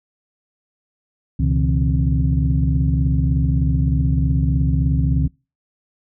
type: tone cluster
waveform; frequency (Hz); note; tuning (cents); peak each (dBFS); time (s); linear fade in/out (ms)
sine; 69.1 / 122.1 / 138.2 / 161.5 / 263.5; C#2 / B2 / C#3 / E3 / C4; -5 / -19 / -5 / -35 / +12; -18 / -23 / -20 / -21 / -25; 1.39-5.28; 10
effects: noise-tail reverb RT60 0.3 s tail -25 dB re dry + tanh soft clip ceiling -5 dBFS